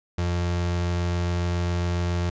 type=tone; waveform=35% pulse; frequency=87.31 Hz; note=F2; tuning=in tune; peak=-21 dBFS; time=0.18-2.3 s; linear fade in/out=5 ms; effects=resampled to 16000 Hz

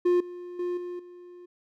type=tone with level steps; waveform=triangle; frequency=354.6 Hz; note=F4; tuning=26 cents sharp; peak=-17 / -35 / -25 / -31 / -42 dBFS; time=0.05-1.46 s; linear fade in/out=10 ms; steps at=0.2 / 0.59 / 0.77 / 0.99 s; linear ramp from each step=5 ms; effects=none

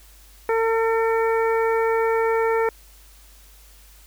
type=harmonic tone; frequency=451.9 Hz; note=A4; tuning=46 cents sharp; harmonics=1 / 2 / 3 / 4 / 5; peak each=-19 / -25 / -29 / -31 / -33 dBFS; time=0.49-2.69 s; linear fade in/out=2 ms; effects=added 50 Hz sine -48 dBFS peak until 4.06 s + white hiss -52 dBFS RMS until 4.06 s

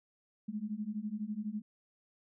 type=beating tone pair; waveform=sine; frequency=205 / 217 Hz; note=G#3 / A3; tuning=-22 / -24 cents; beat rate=12 Hz; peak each=-39 / -38 dBFS; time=0.48-1.62 s; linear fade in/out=10 ms; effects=none

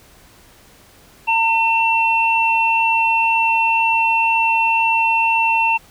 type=tone pair together; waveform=sine; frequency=908 / 2701 Hz; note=A#5 / E7; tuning=-46 / +42 cents; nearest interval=octave + perfect fifth; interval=1888 cents; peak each=-16 dBFS; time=1.27-5.78 s; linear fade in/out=20 ms; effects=pink hiss -48 dBFS RMS until 5.9 s

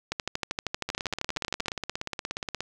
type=two click trains; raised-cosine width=0.2 ms; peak=-14 / -11 dBFS; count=30 / 21; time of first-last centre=0.89-2.606 / 0.12-1.683 s; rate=16.9 / 12.8 Hz; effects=none

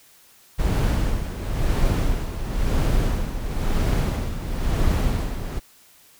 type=noise with tremolo; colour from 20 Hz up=brown; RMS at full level=-19 dBFS; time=0.58-5.6 s; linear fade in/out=20 ms; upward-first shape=sine; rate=0.98 Hz; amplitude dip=65%; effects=white hiss -53 dBFS RMS until 6.19 s

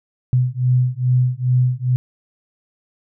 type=beating tone pair; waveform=sine; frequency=124.8 / 127.2 Hz; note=B2 / C3; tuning=+19 / -48 cents; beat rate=2.4 Hz; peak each=-17 dBFS; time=0.33-1.96 s; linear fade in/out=0 ms; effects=none

